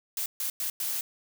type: noise bursts at uneven times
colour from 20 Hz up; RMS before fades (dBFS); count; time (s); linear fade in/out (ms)
blue; -31; 4; 0.17-0.26 / 0.4-0.5 / 0.6-0.7 / 0.8-1.01; 2
effects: none